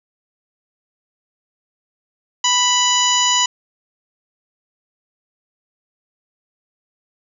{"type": "harmonic tone", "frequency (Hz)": 987.8, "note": "B5", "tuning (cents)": 0, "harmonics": [1, 2, 3, 4, 5, 6, 7], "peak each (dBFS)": [-19, -25, -18, -25, -27, -24, -19], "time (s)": [2.44, 3.46], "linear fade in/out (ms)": 5, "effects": []}